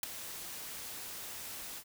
white noise with ADSR envelope, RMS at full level -30 dBFS, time 0.03-1.84 s, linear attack 3 ms, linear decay 9 ms, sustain -14 dB, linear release 65 ms, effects none

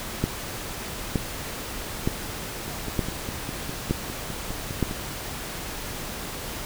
two click trains, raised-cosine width 3 ms, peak -19 / -9 dBFS, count 12 / 6, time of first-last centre 2.68-4.911 / 0.24-4.827 s, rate 4.93 / 1.09 Hz, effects pink hiss -34 dBFS RMS until 6.65 s

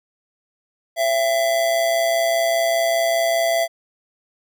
square tone with amplitude modulation, 670 Hz, E5, 28 cents sharp, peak -15 dBFS, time 0.96-3.68 s, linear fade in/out 50 ms, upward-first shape sine, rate 125 Hz, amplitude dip 50%, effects none

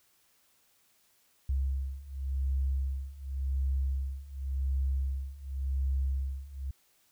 sine beating tone pair, 66.7 / 67.6 Hz, C2 / C#2, +34 / -43 cents, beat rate 0.9 Hz, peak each -33 / -31 dBFS, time 1.49-6.71 s, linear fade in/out 5 ms, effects white hiss -68 dBFS RMS until 7.11 s

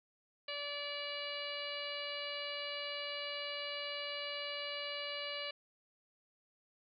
harmonic tone, 578 Hz, D5, 28 cents flat, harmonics 1 / 2 / 3 / 4 / 5 / 6 / 7 / 8, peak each -45 / -50 / -50 / -46 / -44 / -55 / -47 / -51 dBFS, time 0.48-5.51 s, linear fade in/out 5 ms, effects none

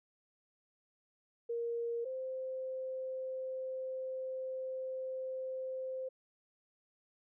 sine tone pair in turn, 468.4 / 520.6 Hz, A#4 / C5, +8 / -9 cents, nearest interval major second, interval 183 cents, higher second, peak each -34 / -37 dBFS, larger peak first, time 1.49-2.05 / 2.05-6.09 s, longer second, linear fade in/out 10 ms, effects none

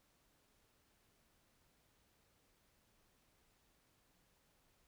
silence, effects pink hiss -75 dBFS RMS until 4.87 s

